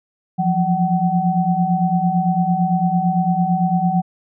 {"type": "tone cluster", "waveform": "sine", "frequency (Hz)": [171.4, 180.3, 756], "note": ["F3", "F#3", "F#5"], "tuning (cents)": [-32, -45, 37], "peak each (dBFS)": -19, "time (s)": [0.38, 4.02], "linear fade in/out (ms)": 20, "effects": []}